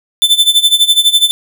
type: tone with tremolo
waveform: 45% pulse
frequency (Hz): 3529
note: A7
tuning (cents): +4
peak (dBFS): -4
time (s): 0.22-1.31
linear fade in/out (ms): 0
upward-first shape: sine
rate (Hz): 12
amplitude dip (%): 85
effects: none